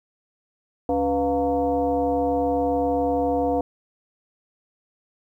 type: tone with frequency modulation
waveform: sine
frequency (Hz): 493.9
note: B4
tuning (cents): 0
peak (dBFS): -19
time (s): 0.89-3.61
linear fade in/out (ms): 2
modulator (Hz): 211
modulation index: 1.3
effects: 10-bit